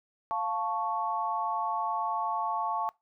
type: chord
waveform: sine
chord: F augmented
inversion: none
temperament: equal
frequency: 698.5 / 880 / 1108.7 Hz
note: F5 / A5 / C#6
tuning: 0 / 0 / 0 cents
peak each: -35 / -31 / -32 dBFS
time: 0.31-2.89 s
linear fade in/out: 0 ms
effects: noise-tail reverb RT60 0.2 s tail -23 dB re dry